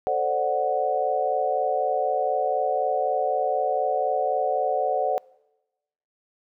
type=chord; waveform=sine; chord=D dominant seventh; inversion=second; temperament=equal; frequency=440 / 523.3 / 587.3 / 740 Hz; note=A4 / C5 / D5 / F#5; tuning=0 / 0 / 0 / 0 cents; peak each=-30 / -27 / -27 / -24 dBFS; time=0.07-5.18 s; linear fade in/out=0 ms; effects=noise-tail reverb RT60 1.0 s tail -24 dB re dry